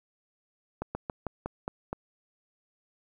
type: slowing click train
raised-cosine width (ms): 1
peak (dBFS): -18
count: 7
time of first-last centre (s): 0.82-1.93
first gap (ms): 130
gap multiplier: 1.14
effects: 10-bit

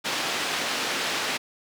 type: band-pass noise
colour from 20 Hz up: white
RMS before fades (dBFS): -28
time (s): 0.04-1.38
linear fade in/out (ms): 20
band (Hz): 210 to 3900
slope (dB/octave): 12
effects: none

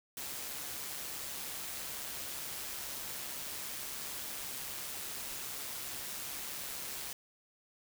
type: noise with amplitude modulation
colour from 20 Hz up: white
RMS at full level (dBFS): -40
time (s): 0.17-7.13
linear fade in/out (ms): 2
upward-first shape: sine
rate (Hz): 138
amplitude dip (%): 35
effects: none

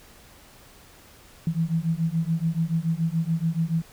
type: beating tone pair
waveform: sine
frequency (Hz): 160.7 / 167.7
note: E3 / E3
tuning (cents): -44 / +30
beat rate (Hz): 7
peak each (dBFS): -25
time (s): 1.47-3.82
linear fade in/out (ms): 2
effects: pink hiss -51 dBFS RMS until 3.92 s

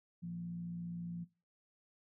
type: tone with frequency modulation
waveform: sine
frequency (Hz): 172.3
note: F3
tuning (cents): -23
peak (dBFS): -40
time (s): 0.22-1.25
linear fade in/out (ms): 20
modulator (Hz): 59.6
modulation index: 0.37
effects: noise-tail reverb RT60 0.3 s tail -20 dB re dry

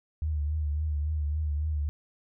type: tone with vibrato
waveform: sine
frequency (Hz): 75.5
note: D2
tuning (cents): +48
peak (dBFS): -26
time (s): 0.22-1.89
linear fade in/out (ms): 0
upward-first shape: triangle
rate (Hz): 3.6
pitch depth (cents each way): 70
effects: none

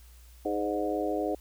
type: harmonic tone with a mistuned harmonic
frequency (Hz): 103.83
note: G#2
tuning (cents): 0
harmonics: 3 / 4 / 5 / 6 / 7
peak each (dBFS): -32 / -33 / -34 / -35 / -35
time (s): 0.45-1.35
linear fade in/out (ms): 5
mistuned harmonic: 6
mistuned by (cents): -31
effects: added 60 Hz sine -50 dBFS peak until 1.4 s + white hiss -60 dBFS RMS until 1.4 s

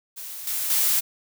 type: noise with level steps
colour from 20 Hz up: blue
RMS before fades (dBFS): -36 / -27 / -21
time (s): 0.16-1.01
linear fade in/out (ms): 20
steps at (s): 0.47 / 0.7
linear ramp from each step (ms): 2
effects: none

